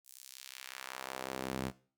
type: tone with high-pass filter sweep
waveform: sawtooth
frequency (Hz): 65.41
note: C2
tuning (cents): 0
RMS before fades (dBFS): -43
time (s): 0.04-1.72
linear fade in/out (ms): 50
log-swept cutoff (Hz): 9600 to 150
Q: 0.89
effects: noise-tail reverb RT60 0.4 s tail -18 dB re dry